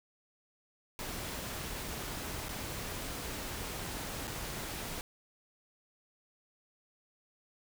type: noise with dropouts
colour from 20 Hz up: pink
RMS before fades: -40 dBFS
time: 0.99-5.01 s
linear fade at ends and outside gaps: 1 ms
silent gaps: 2.485-2.491 / 4.272-4.277 s
effects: none